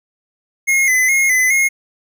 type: tone with vibrato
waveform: square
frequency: 2086 Hz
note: C7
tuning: 6 cents flat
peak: -12 dBFS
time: 0.67-1.69 s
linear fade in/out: 20 ms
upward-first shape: square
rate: 2.4 Hz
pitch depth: 54 cents each way
effects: none